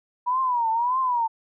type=tone with vibrato; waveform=sine; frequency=968 Hz; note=B5; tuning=35 cents flat; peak=-20 dBFS; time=0.26-1.28 s; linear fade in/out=20 ms; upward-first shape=triangle; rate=1.7 Hz; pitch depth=160 cents each way; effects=none